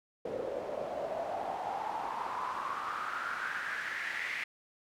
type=noise with band-pass filter sweep; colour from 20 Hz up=pink; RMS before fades=-37 dBFS; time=0.25-4.44 s; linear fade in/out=5 ms; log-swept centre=480 to 2100 Hz; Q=5.9; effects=none